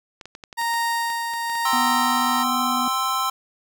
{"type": "clicks", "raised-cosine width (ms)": 0.2, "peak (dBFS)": -21, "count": 11, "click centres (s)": [0.212, 0.256, 0.351, 0.438, 0.528, 0.615, 0.739, 1.102, 1.337, 1.498, 1.554]}
{"type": "tone with tremolo", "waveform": "30% pulse", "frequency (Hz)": 930, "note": "A#5", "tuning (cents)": -4, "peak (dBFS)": -18, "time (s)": [0.57, 2.44], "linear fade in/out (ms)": 20, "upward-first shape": "sine", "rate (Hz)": 1, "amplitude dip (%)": 40}
{"type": "chord", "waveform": "square", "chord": "C major", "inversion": "second", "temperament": "equal", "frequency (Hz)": [784, 1046.5, 1318.5], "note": ["G5", "C6", "E6"], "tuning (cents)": [0, 0, 0], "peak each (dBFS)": [-30, -25, -25], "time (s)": [1.65, 3.3], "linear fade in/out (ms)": 5}
{"type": "harmonic tone", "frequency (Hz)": 246.9, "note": "B3", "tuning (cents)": 0, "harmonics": [1, 3, 5], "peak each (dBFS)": [-26, -31, -33], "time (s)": [1.73, 2.88], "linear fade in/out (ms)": 2}
{"effects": []}